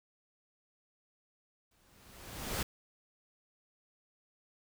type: noise with exponential growth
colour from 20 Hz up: pink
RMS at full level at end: -33 dBFS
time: 1.71-2.63 s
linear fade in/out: 5 ms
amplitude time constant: 200 ms
effects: none